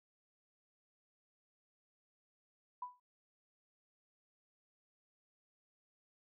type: tone with exponential decay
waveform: sine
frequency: 990 Hz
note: B5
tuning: 4 cents sharp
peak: -37 dBFS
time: 2.82-3 s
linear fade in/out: 5 ms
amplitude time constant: 38 ms
effects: none